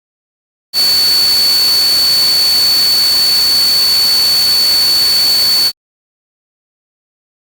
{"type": "tone in noise", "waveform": "sine", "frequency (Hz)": 4465, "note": "C#8", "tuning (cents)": 12, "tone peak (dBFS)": -8, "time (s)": [0.73, 5.72], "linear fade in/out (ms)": 50, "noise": "white", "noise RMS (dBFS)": -19, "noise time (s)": [0.73, 5.72], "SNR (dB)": 8, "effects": ["Opus 48 kbps"]}